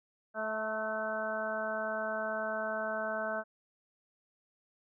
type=harmonic tone with a mistuned harmonic; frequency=217.7 Hz; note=A3; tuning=18 cents flat; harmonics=1 / 2 / 3 / 4 / 5 / 6 / 7; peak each=-44 / -46 / -35 / -44 / -45 / -42 / -38 dBFS; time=0.34-3.44 s; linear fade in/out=50 ms; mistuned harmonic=4; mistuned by=+25 cents; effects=none